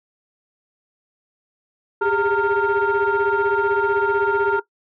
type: tone cluster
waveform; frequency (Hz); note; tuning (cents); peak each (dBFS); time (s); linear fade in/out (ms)
sine; 394.8 / 410.6 / 917 / 1400; G4 / G#4 / A#5 / F6; +12 / -20 / -29 / +4; -21; 2.01-4.6; 10
effects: noise-tail reverb RT60 0.1 s tail -17 dB re dry + tanh soft clip ceiling -11 dBFS